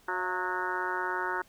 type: harmonic tone with a mistuned harmonic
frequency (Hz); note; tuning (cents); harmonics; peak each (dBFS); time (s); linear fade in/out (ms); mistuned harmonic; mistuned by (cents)
183.1; F#3; -18; 2 / 3 / 4 / 5 / 6 / 7 / 8 / 9 / 10; -37 / -46 / -44 / -34 / -39 / -39 / -34 / -41 / -43; 0.08-1.42; 5; 4; -72
effects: pink hiss -61 dBFS RMS until 1.48 s